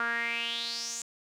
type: tone with band-pass filter sweep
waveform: sawtooth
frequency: 233.6 Hz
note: A#3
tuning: 4 cents sharp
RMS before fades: -33 dBFS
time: 0-1.02 s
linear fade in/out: 2 ms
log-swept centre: 1400 to 7300 Hz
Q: 6
effects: none